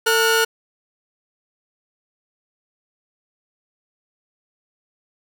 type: tone pair together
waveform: sawtooth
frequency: 450.1 / 1444.3 Hz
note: A4 / F#6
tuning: +39 / -42 cents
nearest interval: octave + minor sixth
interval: 2019 cents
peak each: -14 dBFS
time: 0.06-0.45 s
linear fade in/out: 10 ms
effects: none